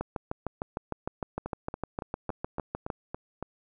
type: two click trains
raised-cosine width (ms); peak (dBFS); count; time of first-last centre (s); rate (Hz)
1; -20 / -17; 8 / 20; 1.46-3.426 / 0.01-2.902; 3.56 / 6.57
effects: none